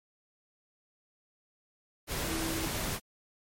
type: tone in noise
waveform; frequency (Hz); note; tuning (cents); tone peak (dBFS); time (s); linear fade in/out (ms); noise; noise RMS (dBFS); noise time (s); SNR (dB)
sine; 325.2; E4; -23; -35; 2.26-2.7; 50; pink; -34; 2.07-3; -4
effects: MP3 64 kbps